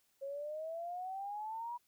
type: exponential sweep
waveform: sine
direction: up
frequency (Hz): 542 to 974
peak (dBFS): -39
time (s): 0.21-1.78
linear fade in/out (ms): 20
effects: white hiss -75 dBFS RMS until 1.87 s